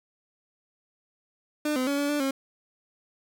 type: tone with pitch steps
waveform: 30% pulse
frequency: 300.3 / 256.3 / 282.5 / 286.6 / 293.4 / 270.4 Hz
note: D4 / C4 / C#4 / D4 / D4 / C#4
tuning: +39 / -36 / +33 / -42 / -2 / -43 cents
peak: -22 dBFS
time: 1.65-2.31 s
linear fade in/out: 5 ms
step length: 110 ms
effects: none